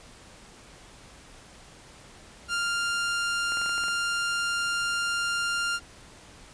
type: tone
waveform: sawtooth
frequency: 1396.9 Hz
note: F6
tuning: in tune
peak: -22 dBFS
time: 2.48-5.8 s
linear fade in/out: 50 ms
type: clicks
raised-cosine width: 0.5 ms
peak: -25 dBFS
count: 8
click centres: 3.521 / 3.572 / 3.616 / 3.661 / 3.694 / 3.78 / 3.838 / 3.883 s
effects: pink hiss -50 dBFS RMS until 6.53 s + resampled to 22050 Hz